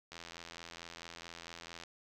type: click train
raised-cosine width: 0.2 ms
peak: -29 dBFS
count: 146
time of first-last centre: 0.12-1.836 s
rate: 84.5 Hz
effects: 11-bit